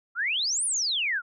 sine exponential two-way sweep, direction up then down, 1308 to 9956 to 1347 Hz, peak -24 dBFS, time 0.15-1.22 s, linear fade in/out 50 ms, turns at 0.65 s, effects none

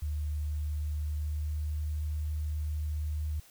sine tone with pitch glide, 75 to 76.09 Hz, D2 to D#2, +37 to -38 cents, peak -30 dBFS, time 0.02-3.4 s, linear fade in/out 5 ms, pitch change +25 cents, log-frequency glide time 0.74-2.11 s, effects white hiss -58 dBFS RMS until 3.5 s

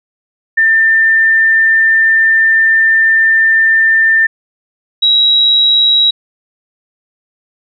sine tone pair in turn, 1793 / 3861 Hz, A6 / B7, +32 / -40 cents, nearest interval octave + minor second, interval 1328 cents, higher second, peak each -6 dBFS, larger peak neither, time 0.57-4.27 / 5.02-6.11 s, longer first, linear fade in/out 10 ms, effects none

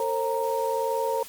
sine tone cluster, 453.2 / 535 / 930 Hz, A#4 / C5 / A#5, -49 / +38 / -4 cents, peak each -28 dBFS, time 0-1.23 s, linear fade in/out 2 ms, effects white hiss -44 dBFS RMS until 1.28 s + Opus 32 kbps

